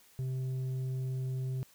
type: tone with tanh clipping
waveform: sine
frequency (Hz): 130.1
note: C3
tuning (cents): -9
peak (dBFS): -33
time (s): 0.19-1.63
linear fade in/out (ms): 0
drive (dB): 5
effects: white hiss -62 dBFS RMS until 1.74 s